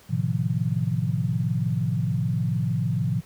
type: chord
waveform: sine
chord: F dominant seventh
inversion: first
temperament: equal with one note detuned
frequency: 110 / 128.86 / 155.56 / 174.61 Hz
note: A2 / C3 / Eb3 / F3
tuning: 0 / -26 / 0 / 0 cents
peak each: -27 / -26 / -28 / -28 dBFS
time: 0.09-3.21 s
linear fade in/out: 20 ms
effects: pink hiss -53 dBFS RMS until 3.25 s + high-pass 60 Hz 12 dB/octave